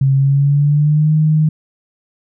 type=tone with pitch glide; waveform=sine; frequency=135.6 to 154.87 Hz; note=C#3 to D#3; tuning=-38 to -8 cents; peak=-9 dBFS; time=0.01-1.49 s; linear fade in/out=5 ms; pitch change=+230 cents; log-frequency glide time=0.14-1.13 s; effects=none